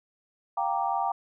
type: chord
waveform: sine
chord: G minor seventh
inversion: third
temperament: equal with one note detuned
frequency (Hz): 700.9 / 784 / 932.3 / 1174.7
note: F5 / G5 / Bb5 / D6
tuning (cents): +6 / 0 / 0 / 0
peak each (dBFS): -32 / -28 / -30 / -34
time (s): 0.57-1.12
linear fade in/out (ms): 5
effects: none